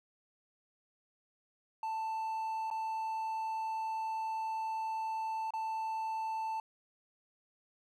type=tone with dropouts; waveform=triangle; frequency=885 Hz; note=A5; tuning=10 cents sharp; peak=-32 dBFS; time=1.83-6.6 s; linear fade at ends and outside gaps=2 ms; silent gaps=2.702-2.711 / 5.506-5.536 s; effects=none